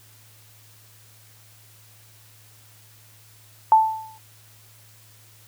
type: tone with exponential decay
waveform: sine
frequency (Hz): 880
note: A5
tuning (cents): 0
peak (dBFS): -8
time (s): 3.72-4.18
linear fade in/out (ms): 1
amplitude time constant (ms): 100
effects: added 108 Hz sine -53 dBFS peak until 5.47 s + white hiss -53 dBFS RMS until 5.47 s